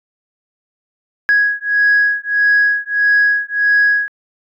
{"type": "beating tone pair", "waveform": "sine", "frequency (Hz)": [1661.2, 1662.8], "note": ["G#6", "G#6"], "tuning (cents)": [0, 2], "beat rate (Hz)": 1.6, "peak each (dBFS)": -13, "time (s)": [1.29, 4.08], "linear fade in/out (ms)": 0, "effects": ["tanh soft clip ceiling -5 dBFS"]}